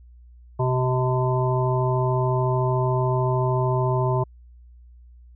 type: harmonic tone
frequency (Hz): 127.6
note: C3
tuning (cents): -43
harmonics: 1 / 3 / 5 / 7 / 8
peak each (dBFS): -21 / -26 / -28 / -29 / -30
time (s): 0.59-4.24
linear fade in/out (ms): 10
effects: added 60 Hz sine -45 dBFS peak until 5.35 s